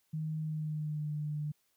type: tone with pitch glide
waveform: sine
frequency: 156.3 to 149.85 Hz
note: D#3 to D3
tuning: +8 to +35 cents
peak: -33 dBFS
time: 0.13-1.52 s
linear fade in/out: 10 ms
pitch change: -73 cents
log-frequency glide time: 0.4-1.11 s
effects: white hiss -75 dBFS RMS until 1.76 s